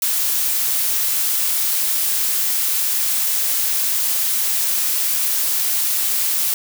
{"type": "noise", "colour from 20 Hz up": "blue", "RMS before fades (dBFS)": -19, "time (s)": [0.02, 6.54], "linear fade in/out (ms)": 2, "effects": []}